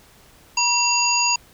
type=harmonic tone with a mistuned harmonic; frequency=961 Hz; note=B5; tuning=48 cents flat; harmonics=1 / 3 / 5 / 7; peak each=-22 / -22 / -22 / -22 dBFS; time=0.57-1.36 s; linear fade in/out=5 ms; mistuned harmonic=3; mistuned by=-93 cents; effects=pink hiss -51 dBFS RMS until 1.53 s